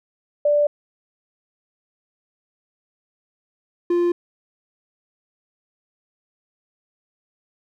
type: tone pair in turn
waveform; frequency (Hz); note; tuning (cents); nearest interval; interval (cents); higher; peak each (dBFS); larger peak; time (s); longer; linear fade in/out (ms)
sine / triangle; 587.3 / 348.4; D5 / F4; 0 / -4; major sixth; 904; first; -14; neither; 0.45-0.67 / 3.9-4.12; neither; 5
effects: none